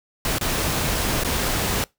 pink noise with dropouts, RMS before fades -23 dBFS, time 0.25-1.84 s, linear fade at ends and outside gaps 1 ms, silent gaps 0.384-0.411 / 1.236-1.247 s, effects noise-tail reverb RT60 0.2 s tail -24 dB re dry

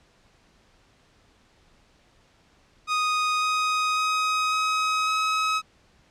sawtooth tone with pitch steps, 1244.5 / 1252.4 / 1260.4 / 1268.4 / 1276.5 Hz, D#6 / D#6 / D#6 / D#6 / D#6, 0 / +11 / +22 / +33 / +44 cents, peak -18 dBFS, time 2.87-5.62 s, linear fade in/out 50 ms, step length 550 ms, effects pink hiss -60 dBFS RMS until 6.1 s + low-pass 6000 Hz 12 dB/octave

